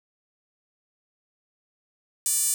sawtooth tone with high-pass filter, 590 Hz, D5, 8 cents sharp, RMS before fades -24 dBFS, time 2.26-2.54 s, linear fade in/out 0 ms, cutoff 8300 Hz, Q 2.6, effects none

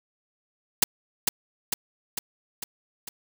white noise with echo, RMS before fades -17 dBFS, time 0.82-0.84 s, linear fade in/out 5 ms, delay 450 ms, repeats 5, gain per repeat -4 dB, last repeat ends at 3.09 s, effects none

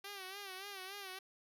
5% pulse tone with vibrato, 389 Hz, G4, 13 cents flat, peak -34 dBFS, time 0.04-1.19 s, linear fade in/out 5 ms, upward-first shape sine, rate 3.5 Hz, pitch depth 84 cents each way, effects none

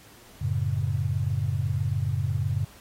sine chord, F# minor, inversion none, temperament just, 92.5 / 111 / 138.75 Hz, F#2 / A2 / C#3, 0 / +16 / +2 cents, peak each -28 dBFS, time 0.41-2.65 s, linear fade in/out 10 ms, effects pink hiss -52 dBFS RMS until 2.8 s + AAC 48 kbps

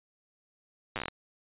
slowing click train, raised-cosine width 0.3 ms, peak -17 dBFS, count 9, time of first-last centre 0.96-1.083 s, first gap 8 ms, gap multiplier 1.18, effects resampled to 8000 Hz

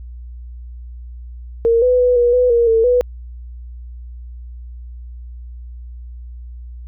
sine tone with pitch steps, 462 / 500 / 495.4 / 481.2 / 498 / 470.6 / 451.3 / 493.4 Hz, A#4 / B4 / B4 / B4 / B4 / A#4 / A4 / B4, -16 / +21 / +5 / -45 / +14 / +16 / +44 / -2 cents, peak -10 dBFS, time 1.65-3.01 s, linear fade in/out 0 ms, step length 170 ms, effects added 60 Hz sine -30 dBFS peak until 6.87 s

